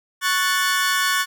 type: chord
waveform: sawtooth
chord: F# minor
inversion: second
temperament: equal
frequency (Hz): 1108.7 / 1480 / 1760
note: C#6 / F#6 / A6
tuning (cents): 0 / 0 / 0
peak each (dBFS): -19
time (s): 0.21-1.26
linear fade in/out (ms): 50
effects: none